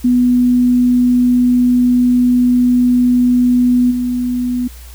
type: tone with level steps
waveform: sine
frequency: 246.9 Hz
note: B3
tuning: in tune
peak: -8 / -14 dBFS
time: 0.04-4.68 s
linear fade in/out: 10 ms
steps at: 3.9 s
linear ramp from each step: 20 ms
effects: added 60 Hz sine -32 dBFS peak until 4.94 s + white hiss -41 dBFS RMS until 4.94 s